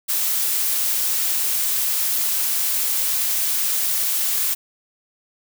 blue noise, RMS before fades -21 dBFS, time 0.08-4.55 s, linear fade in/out 20 ms, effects none

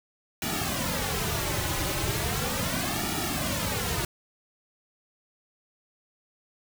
pink noise with flanger, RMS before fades -29 dBFS, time 0.42-4.05 s, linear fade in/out 2 ms, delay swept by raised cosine 1.9 to 4.4 ms, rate 0.37 Hz, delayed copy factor -0.9, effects none

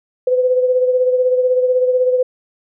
sine beating tone pair, 504 / 520 Hz, B4 / C5, +35 / -11 cents, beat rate 16 Hz, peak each -12 / -21 dBFS, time 0.27-2.23 s, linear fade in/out 5 ms, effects none

